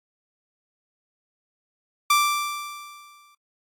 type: tone with exponential decay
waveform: sawtooth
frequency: 1174.7 Hz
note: D6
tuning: in tune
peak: -11 dBFS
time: 2.1-3.35 s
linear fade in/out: 5 ms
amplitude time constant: 270 ms
effects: AAC 64 kbps